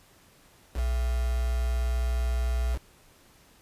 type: tone with quantisation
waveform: sine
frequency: 60.9 Hz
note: B1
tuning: 24 cents flat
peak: -24 dBFS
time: 0.74-2.79 s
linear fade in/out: 50 ms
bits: 6
effects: pink hiss -58 dBFS RMS until 3.61 s + resampled to 32000 Hz